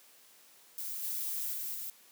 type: noise with level steps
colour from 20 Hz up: violet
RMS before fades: -39 / -36 / -38 / -40 dBFS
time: 0.78-1.9 s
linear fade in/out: 0 ms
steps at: 1.03 / 1.53 / 1.74 s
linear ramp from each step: 10 ms
effects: white hiss -60 dBFS RMS until 2.11 s + high-pass 200 Hz 12 dB/octave